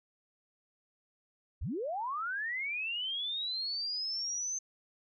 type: linear sweep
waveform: sine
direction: up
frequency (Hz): 36.71 to 6272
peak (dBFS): -33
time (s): 1.61-4.59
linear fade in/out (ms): 10
effects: none